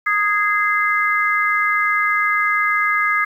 harmonic tone, 414.1 Hz, G#4, 5 cents flat, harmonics 3 / 4 / 5, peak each -19 / -20 / -19 dBFS, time 0.06-3.25 s, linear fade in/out 10 ms, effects 8-bit

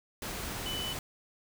sine tone in noise, 2993 Hz, F#7, 19 cents sharp, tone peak -35 dBFS, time 0.66-0.93 s, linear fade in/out 2 ms, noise pink, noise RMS -38 dBFS, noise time 0.22-0.99 s, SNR 0 dB, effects none

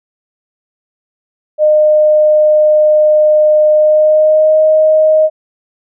sine tone with pitch glide, 610 to 623.5 Hz, D#5 to D#5, -34 to +3 cents, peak -5 dBFS, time 1.58-5.3 s, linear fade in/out 50 ms, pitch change +37 cents, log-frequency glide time 3.72-4.6 s, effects none

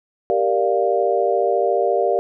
sine chord, G minor seventh, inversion none, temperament equal, 392 / 466.2 / 587.3 / 698.5 Hz, G4 / Bb4 / D5 / F5, 0 / 0 / 0 / 0 cents, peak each -21 dBFS, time 0.3-2.19 s, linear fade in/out 0 ms, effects none

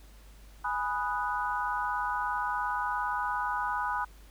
sine chord, G# minor seventh, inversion none, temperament equal, 830.6 / 987.8 / 1244.5 / 1480 Hz, G#5 / B5 / D#6 / F#6, 0 / 0 / 0 / 0 cents, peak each -35 / -32 / -35 / -35 dBFS, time 0.64-4.05 s, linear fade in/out 10 ms, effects added 50 Hz sine -50 dBFS peak until 4.3 s + pink hiss -59 dBFS RMS until 4.3 s

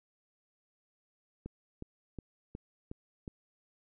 click train, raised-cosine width 3 ms, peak -28 dBFS, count 6, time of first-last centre 1.46-3.278 s, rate 2.75 Hz, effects none

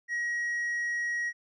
triangle tone with tanh clipping, 1900 Hz, A#6, 33 cents sharp, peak -29 dBFS, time 0.08-1.33 s, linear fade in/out 50 ms, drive 7 dB, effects none

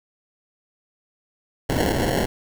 white noise with sample-and-hold, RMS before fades -21 dBFS, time 1.69-2.26 s, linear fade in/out 10 ms, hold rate 1225 Hz, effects none

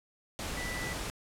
sine tone in noise, 1975.5 Hz, B6, in tune, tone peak -38 dBFS, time 0.57-0.93 s, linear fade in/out 0 ms, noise pink, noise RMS -37 dBFS, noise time 0.39-1.1 s, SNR -4 dB, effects low-pass 11000 Hz 12 dB/octave

